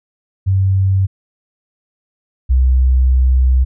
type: tone pair in turn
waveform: sine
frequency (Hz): 95.9 / 64.01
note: G2 / C2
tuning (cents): -37 / -37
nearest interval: perfect fifth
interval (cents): 700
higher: first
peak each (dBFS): -10 / -8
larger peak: second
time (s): 0.46-1.07 / 2.49-3.65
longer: second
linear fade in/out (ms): 20
effects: none